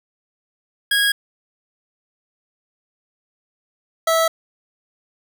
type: tone pair in turn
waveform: 25% pulse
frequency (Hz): 1646 / 653.2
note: G#6 / E5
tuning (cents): -16 / -16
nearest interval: octave + major third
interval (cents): 1600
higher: first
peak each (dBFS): -11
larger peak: neither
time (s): 0.91-1.12 / 4.07-4.28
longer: neither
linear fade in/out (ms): 5
effects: none